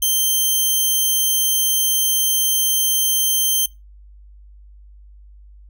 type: tone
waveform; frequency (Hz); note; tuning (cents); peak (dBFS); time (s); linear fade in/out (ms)
5% pulse; 3136; G7; 0; -7; 0.02-3.66; 5
effects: noise-tail reverb RT60 0.2 s tail -21 dB re dry + added 50 Hz sine -41 dBFS peak until 5.69 s

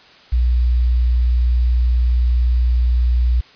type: tone with quantisation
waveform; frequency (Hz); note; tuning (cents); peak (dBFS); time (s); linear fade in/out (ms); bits
sine; 60.6; B1; -32; -12; 0.32-3.41; 10; 7
effects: white hiss -46 dBFS RMS until 3.55 s + resampled to 11025 Hz

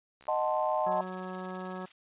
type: click train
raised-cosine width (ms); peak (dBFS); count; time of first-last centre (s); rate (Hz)
0.3; -39; 46; 0.21-0.881; 67.1
type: chord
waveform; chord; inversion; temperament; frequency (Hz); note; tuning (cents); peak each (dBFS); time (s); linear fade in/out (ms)
sine; D# diminished seventh; none; equal with one note detuned; 620.1 / 740 / 880 / 1046.5; D#5 / F#5 / A5 / C6; -6 / 0 / 0 / 0; -30 / -33 / -32 / -34; 0.28-1.01; 2
type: harmonic tone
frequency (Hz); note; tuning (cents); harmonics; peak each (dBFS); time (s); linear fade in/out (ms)
185; F#3; 0; 1 / 2 / 3 / 4 / 5 / 6 / 7 / 9; -40 / -43 / -45 / -46 / -47 / -48 / -48 / -50; 0.86-1.86; 10
type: noise with tremolo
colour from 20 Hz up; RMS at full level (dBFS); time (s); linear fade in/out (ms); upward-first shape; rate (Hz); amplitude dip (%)
blue; -43; 0.91-1.92; 5; sine; 19; 65
effects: resampled to 8000 Hz

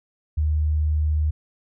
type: tone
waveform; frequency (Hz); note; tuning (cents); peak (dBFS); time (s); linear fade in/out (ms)
sine; 76.4; D#2; -31; -18; 0.37-1.31; 10
effects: none

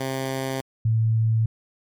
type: tone pair in turn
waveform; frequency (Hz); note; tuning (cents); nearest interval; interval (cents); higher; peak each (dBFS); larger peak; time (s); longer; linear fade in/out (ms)
10% pulse / sine; 133 / 111.84; C3 / A2; +29 / +29; minor third; 300; first; -17; neither; 0-0.61 / 0.85-1.46; neither; 5
effects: MP3 96 kbps

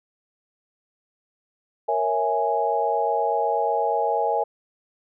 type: chord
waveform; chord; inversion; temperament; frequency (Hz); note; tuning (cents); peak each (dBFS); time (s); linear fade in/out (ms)
sine; A# half-diminished seventh; none; equal; 466.2 / 554.4 / 659.3 / 830.6; A#4 / C#5 / E5 / G#5; 0 / 0 / 0 / 0; -26 / -28 / -26 / -23; 1.88-4.44; 10
effects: none

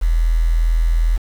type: tone with quantisation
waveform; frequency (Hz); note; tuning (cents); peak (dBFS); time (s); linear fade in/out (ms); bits
sine; 41.2; E1; 0; -12; 0.01-1.18; 20; 6
effects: none

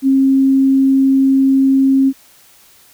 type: tone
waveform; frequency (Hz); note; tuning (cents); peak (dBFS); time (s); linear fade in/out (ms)
sine; 268.8; C4; +47; -8; 0.02-2.13; 50
effects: white hiss -47 dBFS RMS until 2.93 s

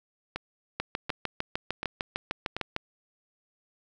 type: two click trains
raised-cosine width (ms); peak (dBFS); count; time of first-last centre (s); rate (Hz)
0.3; -13 / -16; 14 / 4; 0.8-2.764 / 0.36-2.566; 6.62 / 1.36
effects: none

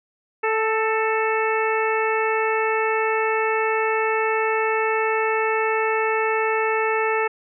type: harmonic tone with a mistuned harmonic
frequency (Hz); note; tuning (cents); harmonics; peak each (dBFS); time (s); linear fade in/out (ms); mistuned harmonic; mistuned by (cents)
440; A4; 0; 1 / 2 / 3 / 4 / 5 / 6; -22 / -25 / -27 / -28 / -29 / -30; 0.43-7.28; 10; 4; +21
effects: none

